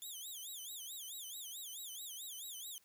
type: tone with vibrato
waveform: 10% pulse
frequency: 3414 Hz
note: G#7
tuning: 47 cents sharp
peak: -38 dBFS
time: 0.02-2.78 s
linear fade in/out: 0 ms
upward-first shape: sine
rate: 4.6 Hz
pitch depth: 220 cents each way
effects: white hiss -71 dBFS RMS until 2.84 s